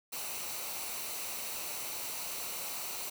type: noise with comb filter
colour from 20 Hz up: white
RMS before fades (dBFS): -39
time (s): 0.12-3.1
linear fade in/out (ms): 10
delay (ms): 0.59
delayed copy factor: -0.5
effects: none